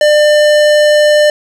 sine tone with hard clipping, 598 Hz, D5, 31 cents sharp, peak -7 dBFS, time 0.01-1.3 s, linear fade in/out 2 ms, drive 18 dB, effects none

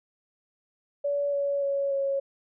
sine tone with pitch steps, 571 / 564.1 / 557.3 / 550.6 Hz, D5 / C#5 / C#5 / C#5, -49 / +30 / +9 / -12 cents, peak -24 dBFS, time 1.04-2.2 s, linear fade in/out 10 ms, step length 290 ms, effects none

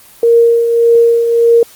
sine tone with tremolo, 466.2 Hz, A#4, in tune, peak -3 dBFS, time 0.23-1.63 s, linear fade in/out 2 ms, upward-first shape triangle, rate 1.7 Hz, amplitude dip 55%, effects white hiss -40 dBFS RMS until 1.75 s + Opus 24 kbps

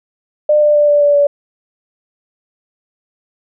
sine tone with pitch steps, 600 / 594.8 / 589.7 / 584.6 / 579.6 / 574.6 Hz, D5 / D5 / D5 / D5 / D5 / D5, +37 / +22 / +7 / -8 / -23 / -38 cents, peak -7 dBFS, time 0.49-1.27 s, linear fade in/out 5 ms, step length 130 ms, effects none

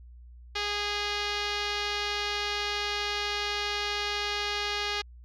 5% pulse tone with low-pass filter, 412.2 Hz, G#4, 13 cents flat, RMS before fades -31 dBFS, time 0.55-5.02 s, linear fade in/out 10 ms, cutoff 4700 Hz, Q 1.1, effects added 60 Hz sine -46 dBFS peak until 5.24 s

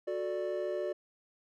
triangle chord, D major, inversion first, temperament just, 367.1 / 440.5 / 587.3 Hz, F#4 / A4 / D5, -14 / +2 / 0 cents, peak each -34 / -38 / -33 dBFS, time 0.07-0.93 s, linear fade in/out 10 ms, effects none

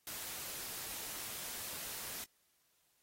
white noise, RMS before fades -44 dBFS, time 0.07-2.24 s, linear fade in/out 0 ms, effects white hiss -75 dBFS RMS until 3.02 s + AAC 48 kbps

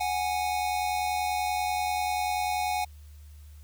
square tone pair together, 737 / 827.3 Hz, F#5 / G#5, -7 / -7 cents, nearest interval major second, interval 200 cents, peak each -30 / -30 dBFS, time 0-2.85 s, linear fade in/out 10 ms, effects added 74 Hz sine -45 dBFS peak until 3.63 s + white hiss -62 dBFS RMS until 3.63 s

